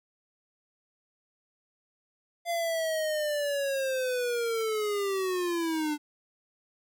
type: linear sweep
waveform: square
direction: down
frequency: 690 to 293.7 Hz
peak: -28 dBFS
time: 2.45-5.98 s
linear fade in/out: 50 ms
effects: none